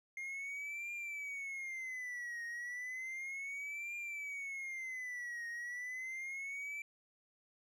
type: tone with vibrato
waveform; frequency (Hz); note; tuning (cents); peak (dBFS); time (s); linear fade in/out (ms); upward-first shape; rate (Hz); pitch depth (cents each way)
triangle; 2117; C7; +20; -39; 0.17-6.82; 2; triangle; 0.33; 220
effects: none